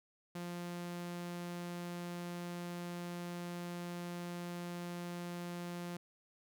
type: tone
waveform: sawtooth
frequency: 174.61 Hz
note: F3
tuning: in tune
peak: -37 dBFS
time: 0.35-5.97 s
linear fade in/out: 5 ms
effects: none